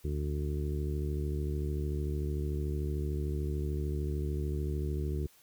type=harmonic tone; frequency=73.42 Hz; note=D2; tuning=in tune; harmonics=1 / 2 / 3 / 4 / 5 / 6; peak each=-32 / -37 / -46 / -44 / -40 / -47 dBFS; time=0.04-5.27 s; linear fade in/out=10 ms; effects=white hiss -62 dBFS RMS until 5.42 s